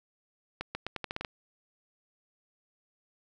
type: accelerating click train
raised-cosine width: 0.3 ms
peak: -18 dBFS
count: 9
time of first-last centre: 0.61-1.248 s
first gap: 140 ms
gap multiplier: 0.83
effects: none